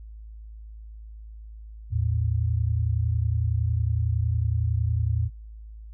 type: tone pair together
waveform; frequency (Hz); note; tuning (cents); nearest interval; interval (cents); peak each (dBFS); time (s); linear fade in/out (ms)
sine; 81.62 / 112.5; E2 / A2; -17 / +39; tritone; 556; -24; 1.9-5.3; 50
effects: added 54 Hz sine -39 dBFS peak until 5.93 s